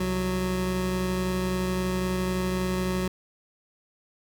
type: tone pair together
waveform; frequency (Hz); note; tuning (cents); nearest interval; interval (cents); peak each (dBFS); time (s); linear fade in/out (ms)
25% pulse; 65.41 / 184.37; C2 / F#3; 0 / -6; octave + tritone; 1794; -29 / -22; 0-3.08; 5
effects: none